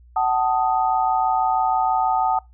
sine chord, D# diminished, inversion first, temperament equal with one note detuned, 753.8 / 880 / 1244.5 Hz, F#5 / A5 / D#6, +32 / 0 / 0 cents, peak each -20 / -21 / -25 dBFS, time 0.16-2.39 s, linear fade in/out 5 ms, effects noise-tail reverb RT60 0.2 s tail -24 dB re dry + added 60 Hz sine -46 dBFS peak until 2.53 s

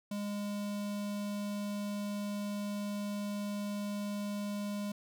square tone with notch filter, 204.8 Hz, G#3, 24 cents flat, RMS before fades -37 dBFS, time 0.11-4.92 s, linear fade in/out 5 ms, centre 1700 Hz, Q 1.8, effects none

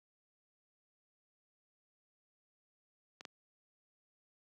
clicks, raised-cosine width 0.2 ms, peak -30 / -26 dBFS, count 2, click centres 3.209 / 3.252 s, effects high-pass 200 Hz 12 dB/octave

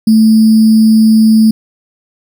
sine tone with sample-and-hold, 220 Hz, A3, in tune, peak -3 dBFS, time 0.07-1.51 s, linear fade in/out 5 ms, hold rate 4900 Hz, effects none

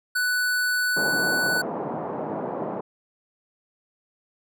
square tone, 1487 Hz, F#6, 8 cents sharp, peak -22 dBFS, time 0.15-1.62 s, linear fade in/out 10 ms
white band-pass noise, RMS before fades -30 dBFS, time 0.96-2.81 s, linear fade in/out 10 ms, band 150 to 850 Hz, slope 24 dB/octave
effects none

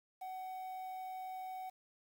triangle tone with quantisation, 749 Hz, F#5, 21 cents sharp, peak -40 dBFS, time 0.21-1.7 s, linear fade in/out 10 ms, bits 10, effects none

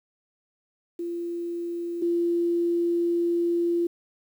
sine tone pair in turn, 343.1 / 343.1 Hz, F4 / F4, -31 / -31 cents, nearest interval unison, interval 0 cents, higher neither, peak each -28 / -21 dBFS, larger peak second, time 0.99-2.02 / 2.02-3.87 s, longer second, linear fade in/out 5 ms, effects 9-bit

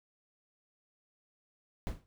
brown noise with exponential decay, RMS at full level -32 dBFS, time 1.87-2.06 s, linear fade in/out 0 ms, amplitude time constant 41 ms, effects none

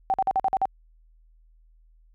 sine tone bursts, 770 Hz, G5, 31 cents flat, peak -19 dBFS, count 7, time 0.1-0.655 s, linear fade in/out 0 ms, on 39 ms, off 47 ms, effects added 40 Hz sine -54 dBFS peak until 2.14 s

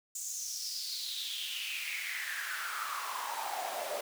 pink noise with high-pass filter sweep, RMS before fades -38 dBFS, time 0.15-4.01 s, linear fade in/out 5 ms, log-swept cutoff 7300 to 580 Hz, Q 5.9, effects none

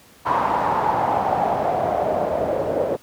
white noise with low-pass filter sweep, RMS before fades -21 dBFS, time 0.25-2.97 s, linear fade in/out 20 ms, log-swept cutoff 1000 to 540 Hz, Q 4.9, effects pink hiss -50 dBFS RMS until 3.02 s + high-pass 80 Hz 12 dB/octave

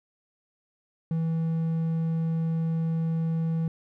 triangle tone, 163.1 Hz, E3, 18 cents flat, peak -22 dBFS, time 1.11-3.68 s, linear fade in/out 2 ms, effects none

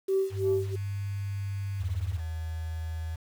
sine tone with tremolo, 385.3 Hz, G4, 30 cents flat, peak -21 dBFS, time 0.08-0.76 s, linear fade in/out 10 ms, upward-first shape sine, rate 2.9 Hz, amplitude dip 95%
sine tone with pitch glide, 99.5 to 98.13 Hz, G2 to G2, +26 to +2 cents, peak -30 dBFS, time 0.3-2.2 s, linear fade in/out 50 ms, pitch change -24 cents, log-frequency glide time 1.07-2.05 s
sine tone, 80.8 Hz, E2, 34 cents flat, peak -31 dBFS, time 1.8-3.16 s, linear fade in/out 10 ms
effects tanh soft clip ceiling -17 dBFS + 8-bit

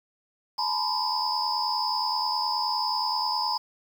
sine tone cluster, 855 / 944 / 1014 / 4784 / 5160 Hz, A5 / A#5 / B5 / D8 / E8, -50 / +22 / +45 / +31 / -38 cents, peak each -31 dBFS, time 0.58-3.58 s, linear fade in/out 10 ms, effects 8-bit

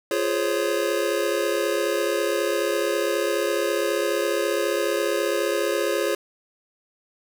square chord, Db major seventh, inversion first, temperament just, 346.5 / 415.8 / 519.7 / 554.4 Hz, F4 / Ab4 / C5 / Db5, -14 / +2 / -12 / 0 cents, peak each -28 / -27 / -30 / -27 dBFS, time 0.11-6.15 s, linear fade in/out 2 ms, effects none

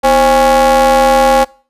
square ring-modulated tone, 142.7 Hz, D3, 49 cents flat, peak -4 dBFS, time 0.03-1.45 s, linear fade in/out 20 ms, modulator 674 Hz, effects noise-tail reverb RT60 0.4 s tail -24 dB re dry + resampled to 32000 Hz

